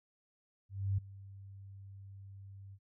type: tone with ADSR envelope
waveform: sine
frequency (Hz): 98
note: G2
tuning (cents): 0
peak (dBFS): -28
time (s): 0.69-2.79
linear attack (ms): 290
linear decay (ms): 7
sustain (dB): -20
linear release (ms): 57
effects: none